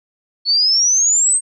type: exponential sweep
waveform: sine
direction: up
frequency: 4371 to 8500 Hz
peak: -11 dBFS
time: 0.45-1.41 s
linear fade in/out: 50 ms
effects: none